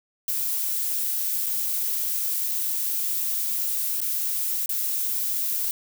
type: noise with dropouts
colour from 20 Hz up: violet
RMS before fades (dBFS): -26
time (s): 0.28-5.71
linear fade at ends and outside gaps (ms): 1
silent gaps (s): 1.461-1.465 / 4.005-4.015 / 4.659-4.692
effects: none